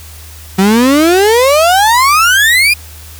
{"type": "exponential sweep", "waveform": "35% pulse", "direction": "up", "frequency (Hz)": [185, 2489], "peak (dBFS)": -4, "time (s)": [0.58, 2.74], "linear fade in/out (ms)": 10, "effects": ["added 78 Hz sine -31 dBFS peak until 3.19 s", "white hiss -35 dBFS RMS until 3.19 s"]}